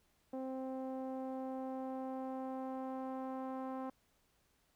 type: tone with low-pass filter sweep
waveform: sawtooth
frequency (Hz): 262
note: C4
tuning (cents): +2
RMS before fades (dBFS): -42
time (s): 0.33-3.9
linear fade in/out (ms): 5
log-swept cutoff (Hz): 650 to 980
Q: 2
effects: pink hiss -75 dBFS RMS until 4.75 s